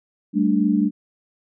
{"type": "chord", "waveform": "sine", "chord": "G suspended second", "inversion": "none", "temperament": "equal", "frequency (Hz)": [196, 220, 293.7], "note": ["G3", "A3", "D4"], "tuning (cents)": [0, 0, 0], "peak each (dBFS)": -20, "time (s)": [0.33, 0.91], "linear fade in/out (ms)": 50, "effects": []}